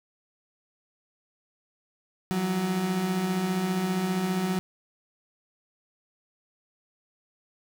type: beating tone pair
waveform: 35% pulse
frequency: 171.4 / 186.4 Hz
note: F3 / F#3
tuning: -32 / +13 cents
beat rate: 15 Hz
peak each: -32 / -24 dBFS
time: 2.31-4.59 s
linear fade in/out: 0 ms
effects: none